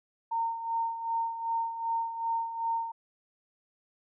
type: tone with tremolo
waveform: sine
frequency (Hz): 916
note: A#5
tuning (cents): -31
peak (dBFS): -26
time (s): 0.31-2.92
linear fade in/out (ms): 10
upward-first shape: sine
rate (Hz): 2.6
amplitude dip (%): 65
effects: none